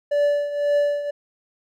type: tone with tremolo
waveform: triangle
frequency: 580 Hz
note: D5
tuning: 22 cents flat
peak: -13 dBFS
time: 0.11-1.11 s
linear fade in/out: 10 ms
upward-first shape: triangle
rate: 1.9 Hz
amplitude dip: 75%
effects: none